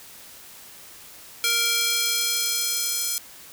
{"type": "tone with high-pass filter sweep", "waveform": "square", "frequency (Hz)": 466.2, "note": "A#4", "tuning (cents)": 0, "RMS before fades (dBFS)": -24, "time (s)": [1.44, 3.18], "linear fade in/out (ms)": 0, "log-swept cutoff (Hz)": [2500, 6300], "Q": 0.89, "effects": ["white hiss -45 dBFS RMS until 3.52 s"]}